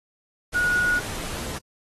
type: tone in noise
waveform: sine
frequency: 1452 Hz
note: F#6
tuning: 33 cents flat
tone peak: -19 dBFS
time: 0.54-1 s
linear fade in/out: 20 ms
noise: pink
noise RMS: -33 dBFS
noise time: 0.52-1.59 s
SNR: +11 dB
effects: AAC 32 kbps